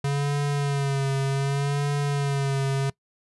square tone with vibrato, 140 Hz, C#3, 18 cents sharp, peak -23 dBFS, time 0.04-2.9 s, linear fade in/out 5 ms, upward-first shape sine, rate 0.66 Hz, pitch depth 46 cents each way, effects noise-tail reverb RT60 0.1 s tail -22 dB re dry + resampled to 24000 Hz

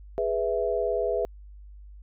sine chord, E major, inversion first, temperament equal, 415.3 / 493.9 / 659.3 Hz, G#4 / B4 / E5, 0 / 0 / 0 cents, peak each -28 dBFS, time 0.18-1.25 s, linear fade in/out 0 ms, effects added 50 Hz sine -43 dBFS peak until 2.02 s

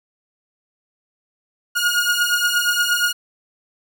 sawtooth beating tone pair, 1431 / 1439.5 Hz, F6 / F#6, +42 / -48 cents, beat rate 8.5 Hz, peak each -16 dBFS, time 1.75-3.13 s, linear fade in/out 20 ms, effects none

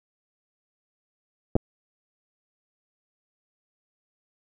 clicks, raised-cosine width 2 ms, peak -8 dBFS, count 2, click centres 1.555 / 1.564 s, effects none

